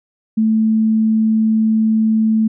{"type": "tone", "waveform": "sine", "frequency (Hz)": 220, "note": "A3", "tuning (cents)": 0, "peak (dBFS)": -11, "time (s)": [0.37, 2.48], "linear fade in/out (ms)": 10, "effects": []}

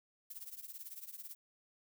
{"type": "noise with tremolo", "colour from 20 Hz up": "violet", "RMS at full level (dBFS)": -45, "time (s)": [0.3, 1.35], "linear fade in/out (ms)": 5, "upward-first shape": "triangle", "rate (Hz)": 18, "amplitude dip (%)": 90, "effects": []}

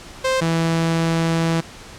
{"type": "tone pair in turn", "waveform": "sawtooth", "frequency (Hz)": [523.3, 164.83], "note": ["C5", "E3"], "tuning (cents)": [0, 0], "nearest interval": "octave + minor sixth", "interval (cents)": 2000, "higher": "first", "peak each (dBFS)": -13, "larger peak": "neither", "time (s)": [[0.24, 0.41], [0.41, 1.61]], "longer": "second", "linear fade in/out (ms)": 10, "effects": ["pink hiss -39 dBFS RMS until 1.98 s", "low-pass 8000 Hz 12 dB/octave"]}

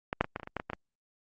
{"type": "clicks", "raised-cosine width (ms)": 0.5, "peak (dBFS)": [-15, -8, -20, -18, -26, -25, -26, -17, -20, -19, -19], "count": 11, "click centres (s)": [0.129, 0.21, 0.244, 0.361, 0.398, 0.432, 0.474, 0.567, 0.599, 0.7, 0.733], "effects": ["Opus 48 kbps"]}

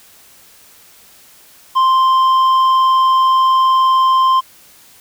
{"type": "tone with tanh clipping", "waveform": "sine", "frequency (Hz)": 1046.5, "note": "C6", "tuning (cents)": 0, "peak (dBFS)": -10, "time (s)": [1.75, 4.41], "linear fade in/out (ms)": 20, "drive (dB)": 6, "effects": ["white hiss -45 dBFS RMS until 5 s"]}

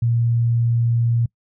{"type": "tone", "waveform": "sine", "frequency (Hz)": 117.4, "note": "A#2", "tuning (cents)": 13, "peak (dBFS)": -15, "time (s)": [0.02, 1.26], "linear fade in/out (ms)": 5, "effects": ["noise-tail reverb RT60 0.1 s tail -25 dB re dry"]}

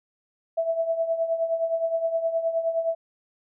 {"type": "tone with tremolo", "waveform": "sine", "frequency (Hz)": 659.3, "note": "E5", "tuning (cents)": 0, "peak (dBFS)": -19, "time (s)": [0.57, 2.95], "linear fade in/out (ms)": 10, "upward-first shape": "triangle", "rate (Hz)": 9.6, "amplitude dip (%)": 75, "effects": []}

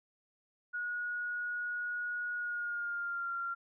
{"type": "tone with pitch glide", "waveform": "sine", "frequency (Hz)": [1451, 1381.5], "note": ["F#6", "F6"], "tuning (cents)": [-34, -19], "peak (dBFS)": -34, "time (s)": [0.73, 3.55], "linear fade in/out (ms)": 20, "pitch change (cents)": -85, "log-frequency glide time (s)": [2.35, 3.31], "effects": []}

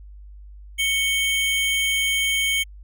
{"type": "tone pair together", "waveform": "square", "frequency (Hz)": [2217, 3135], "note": ["C#7", "G7"], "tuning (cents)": [0, -1], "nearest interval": "tritone", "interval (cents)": 599, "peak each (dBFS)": [-22, -24], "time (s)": [0.78, 2.64], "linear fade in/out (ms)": 20, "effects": ["added 50 Hz sine -39 dBFS peak until 2.83 s"]}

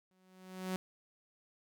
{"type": "tone with exponential growth", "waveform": "sawtooth", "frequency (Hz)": 186, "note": "F#3", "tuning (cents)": 9, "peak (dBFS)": -29, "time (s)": [0.11, 0.76], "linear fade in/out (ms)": 0, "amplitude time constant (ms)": 140, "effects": []}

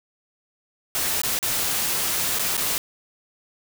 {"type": "noise with dropouts", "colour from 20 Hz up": "white", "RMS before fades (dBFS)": -24, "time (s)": [0.95, 2.78], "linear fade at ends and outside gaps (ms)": 0, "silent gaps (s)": [[1.217, 1.234], [1.389, 1.428], [2.387, 2.394], [2.568, 2.577]], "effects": []}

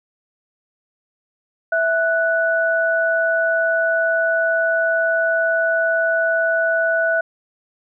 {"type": "tone pair together", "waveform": "sine", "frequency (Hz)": [657.8, 1480], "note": ["E5", "F#6"], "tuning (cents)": [-4, 0], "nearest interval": "octave + major second", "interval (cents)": 1404, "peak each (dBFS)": -18, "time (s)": [1.72, 7.21], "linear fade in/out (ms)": 5, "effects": []}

